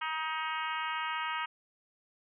harmonic tone, 315.6 Hz, D#4, 25 cents sharp, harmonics 3 / 4 / 5 / 6 / 7 / 8 / 9 / 10, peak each -37 / -37 / -41 / -42 / -42 / -45 / -43 / -48 dBFS, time 0.01-1.46 s, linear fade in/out 10 ms, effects none

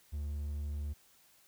triangle tone, 73.3 Hz, D2, 3 cents flat, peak -33 dBFS, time 0.12-0.94 s, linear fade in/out 20 ms, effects white hiss -65 dBFS RMS until 1.47 s

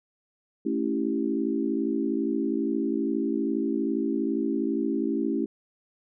sine chord, A dominant seventh, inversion none, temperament equal, 220 / 277.2 / 329.6 / 392 Hz, A3 / C#4 / E4 / G4, 0 / 0 / 0 / 0 cents, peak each -30 / -28 / -29 / -32 dBFS, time 0.65-5.46 s, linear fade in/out 10 ms, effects none

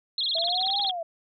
sine tone with vibrato, 3729 Hz, A#7, in tune, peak -24 dBFS, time 0.18-0.91 s, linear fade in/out 2 ms, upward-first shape sine, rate 19 Hz, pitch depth 250 cents each way
sine linear two-way sweep, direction up then down, 649 to 818 to 649 Hz, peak -29 dBFS, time 0.35-1.03 s, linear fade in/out 5 ms, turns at 0.81 s
clicks, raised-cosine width 0.3 ms, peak -29 dBFS, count 9, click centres 0.384 / 0.441 / 0.485 / 0.614 / 0.67 / 0.702 / 0.798 / 0.849 / 0.896 s
effects none

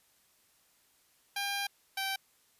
10% pulse tone pair in turn, 801 / 777.3 Hz, G5 / G5, +37 / -15 cents, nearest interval minor second, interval 52 cents, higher first, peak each -24 dBFS, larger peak neither, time 1.36-1.67 / 1.97-2.16 s, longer first, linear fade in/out 5 ms, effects white hiss -68 dBFS RMS until 2.59 s + resampled to 32000 Hz

